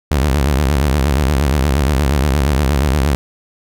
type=tone with vibrato; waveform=sawtooth; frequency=70.1 Hz; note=C#2; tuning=20 cents sharp; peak=-8 dBFS; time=0.11-3.15 s; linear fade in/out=0 ms; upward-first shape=sine; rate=8.5 Hz; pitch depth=170 cents each way; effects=none